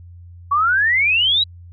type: exponential sweep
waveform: sine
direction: up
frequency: 1108.7 to 3951 Hz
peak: -13 dBFS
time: 0.51-1.44 s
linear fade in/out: 10 ms
effects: added 87 Hz sine -37 dBFS peak until 1.72 s